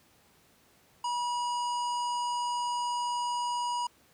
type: harmonic tone with a mistuned harmonic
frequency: 967 Hz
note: B5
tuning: 37 cents flat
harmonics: 1 / 3 / 5 / 7 / 9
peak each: -29 / -41 / -44 / -47 / -48 dBFS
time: 1.04-3.87 s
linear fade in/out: 5 ms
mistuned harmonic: 5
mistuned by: +23 cents
effects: pink hiss -63 dBFS RMS until 4.13 s + high-pass 80 Hz 12 dB/octave